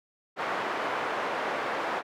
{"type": "band-pass noise", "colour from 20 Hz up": "pink", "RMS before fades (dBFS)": -31, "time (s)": [0.36, 2.03], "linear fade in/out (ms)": 50, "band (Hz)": [550, 1600], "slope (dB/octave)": 12, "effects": []}